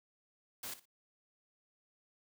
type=noise with echo; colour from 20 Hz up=white; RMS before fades=-43 dBFS; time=0.63-0.74 s; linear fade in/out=5 ms; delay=58 ms; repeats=2; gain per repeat=-14 dB; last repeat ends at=0.856 s; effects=high-pass 80 Hz 12 dB/octave